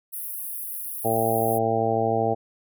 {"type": "high-pass noise", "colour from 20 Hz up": "pink", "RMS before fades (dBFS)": -33, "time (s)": [0.12, 1.59], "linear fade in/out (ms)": 20, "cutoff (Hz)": 10000, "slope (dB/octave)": 96}
{"type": "harmonic tone", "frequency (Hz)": 112.8, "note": "A2", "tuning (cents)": 44, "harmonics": [1, 2, 3, 4, 5, 6, 7], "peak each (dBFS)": [-30, -31, -31, -26, -30, -26, -26], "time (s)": [1.04, 2.35], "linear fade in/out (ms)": 20}
{"effects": []}